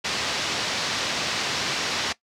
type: low-pass noise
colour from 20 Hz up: white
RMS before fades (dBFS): -27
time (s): 0.04-2.13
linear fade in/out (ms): 10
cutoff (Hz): 5400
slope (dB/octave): 24
effects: noise-tail reverb RT60 0.1 s tail -18 dB re dry + high-pass 100 Hz 12 dB/octave